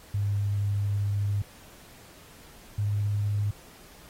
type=tone pair in turn; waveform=sine; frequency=101.3 / 102.89 Hz; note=G#2 / G#2; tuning=-43 / -16 cents; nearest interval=unison; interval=27 cents; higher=second; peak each=-24 dBFS; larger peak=neither; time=0.14-1.42 / 2.78-3.51 s; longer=first; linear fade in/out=5 ms; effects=pink hiss -52 dBFS RMS until 4.09 s + AAC 48 kbps